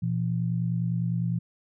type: tone pair together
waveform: sine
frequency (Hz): 120.56 / 170.5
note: B2 / F3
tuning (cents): -41 / -41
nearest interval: tritone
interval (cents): 600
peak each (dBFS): -27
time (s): 0.02-1.39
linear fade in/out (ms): 10
effects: none